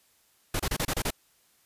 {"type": "noise bursts", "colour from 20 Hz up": "pink", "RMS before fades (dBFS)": -28, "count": 7, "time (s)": [0.54, 1.106], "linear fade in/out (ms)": 5, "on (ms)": 56, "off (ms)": 29, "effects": ["white hiss -65 dBFS RMS until 1.65 s", "resampled to 32000 Hz"]}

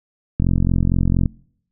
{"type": "click train", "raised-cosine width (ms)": 5, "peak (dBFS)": -5, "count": 39, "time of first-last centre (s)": [0.4, 1.258], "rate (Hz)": 44.3, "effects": ["noise-tail reverb RT60 0.7 s tail -26 dB re dry"]}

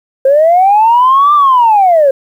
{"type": "linear two-way sweep", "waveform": "sine", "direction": "up then down", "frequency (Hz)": [523.3, 1197, 524], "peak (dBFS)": -3, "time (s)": [0.25, 2.11], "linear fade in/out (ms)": 5, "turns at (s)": 1.34, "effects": ["tanh soft clip ceiling 0 dBFS", "7-bit"]}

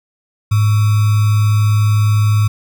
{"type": "tone with sample-and-hold", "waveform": "sine", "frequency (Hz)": 105.5, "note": "G#2", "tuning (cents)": 28, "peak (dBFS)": -9, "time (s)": [0.51, 2.48], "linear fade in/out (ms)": 10, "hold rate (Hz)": 1225, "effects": []}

